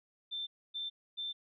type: tone bursts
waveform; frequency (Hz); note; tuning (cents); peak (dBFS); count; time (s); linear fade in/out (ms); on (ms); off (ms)
sine; 3560; A7; +20; -36; 3; 0.31-1.33; 20; 160; 270
effects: none